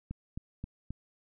click train, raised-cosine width 5 ms, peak -25 dBFS, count 4, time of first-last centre 0.11-0.906 s, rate 3.77 Hz, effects none

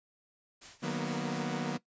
white noise with tremolo, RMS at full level -47 dBFS, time 0.61-1.5 s, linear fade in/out 10 ms, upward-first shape triangle, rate 4.3 Hz, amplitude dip 90%
sawtooth chord, B major seventh, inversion first, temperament equal with one note detuned, 152.89 / 185 / 233.1 / 246.9 Hz, D#3 / F#3 / A#3 / B3, -30 / 0 / 0 / 0 cents, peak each -34 dBFS, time 0.82-1.78 s, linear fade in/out 20 ms
violet noise with exponential decay, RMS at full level -45 dBFS, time 1.56-1.7 s, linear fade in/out 5 ms, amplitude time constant 30 ms
effects noise-tail reverb RT60 0.1 s tail -17 dB re dry + resampled to 16000 Hz

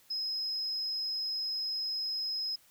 triangle tone, 5110 Hz, D#8, 45 cents sharp, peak -29 dBFS, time 0.1-2.56 s, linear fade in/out 10 ms, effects tanh soft clip ceiling -29 dBFS + white hiss -63 dBFS RMS until 2.7 s

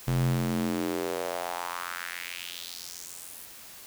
square tone with high-pass filter sweep, 43.65 Hz, F1, in tune, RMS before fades -32 dBFS, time 0.07-3.46 s, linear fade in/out 10 ms, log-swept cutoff 100 to 12000 Hz, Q 2.8, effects white hiss -47 dBFS RMS until 3.86 s

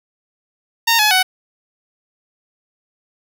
10% pulse tone with pitch steps, 920 / 848 / 747 Hz, A#5 / G#5 / F#5, -23 / +36 / +16 cents, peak -3 dBFS, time 0.87-1.23 s, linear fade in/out 10 ms, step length 120 ms, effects none

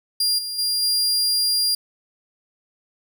sawtooth tone with level steps, 4800 Hz, D8, 37 cents sharp, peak -15 / -24 / -17 / -15 dBFS, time 0.2-1.75 s, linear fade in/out 5 ms, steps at 0.38 / 0.58 / 0.82 s, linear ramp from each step 10 ms, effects none

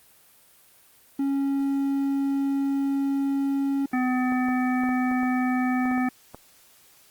triangle tone, 276 Hz, C#4, 7 cents flat, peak -20 dBFS, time 1.19-3.86 s, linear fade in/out 5 ms
harmonic tone, 253 Hz, B3, 42 cents sharp, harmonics 1 / 3 / 5 / 7 / 9, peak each -22 / -30 / -35 / -34 / -37 dBFS, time 3.93-6.09 s, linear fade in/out 5 ms
clicks, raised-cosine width 1 ms, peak -25 dBFS, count 10, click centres 4.322 / 4.486 / 4.836 / 4.891 / 5.114 / 5.232 / 5.856 / 5.914 / 5.979 / 6.346 s
effects white hiss -56 dBFS RMS until 7.1 s + Opus 32 kbps

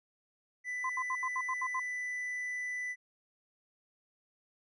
triangle tone, 1989 Hz, B6, 12 cents sharp, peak -33 dBFS, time 0.64-2.96 s, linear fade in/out 50 ms
sine tone bursts, 1035 Hz, C6, 19 cents flat, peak -32 dBFS, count 8, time 0.84-1.798 s, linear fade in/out 5 ms, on 55 ms, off 74 ms
effects resampled to 24000 Hz

